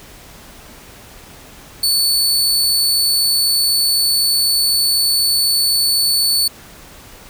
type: tone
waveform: sawtooth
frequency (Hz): 4464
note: C#8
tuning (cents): +11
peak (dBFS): -10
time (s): 1.83-6.48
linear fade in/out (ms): 5
effects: pink hiss -40 dBFS RMS until 7.29 s